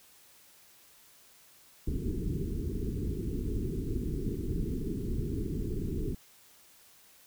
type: low-pass noise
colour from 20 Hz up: pink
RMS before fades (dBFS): -33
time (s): 1.87-6.15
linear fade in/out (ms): 5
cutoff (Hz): 430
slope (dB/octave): 96
effects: white hiss -59 dBFS RMS until 7.26 s